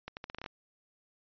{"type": "accelerating click train", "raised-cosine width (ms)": 0.3, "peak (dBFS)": -24, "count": 9, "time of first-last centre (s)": [0.08, 0.462], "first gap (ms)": 89, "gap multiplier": 0.81, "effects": ["resampled to 11025 Hz"]}